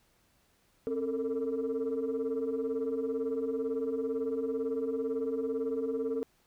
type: tone cluster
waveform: sine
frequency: 266.8 / 437.4 / 455.3 Hz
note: C4 / A4 / A#4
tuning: +34 / -10 / -41 cents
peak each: -34 / -35 / -31 dBFS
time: 0.87-6.23 s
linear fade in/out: 0 ms
effects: tanh soft clip ceiling -25 dBFS + pink hiss -69 dBFS RMS until 6.46 s